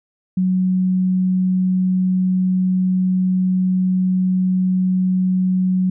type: tone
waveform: sine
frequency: 185 Hz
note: F#3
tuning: in tune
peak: -14 dBFS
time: 0.37-5.9 s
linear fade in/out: 5 ms
effects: none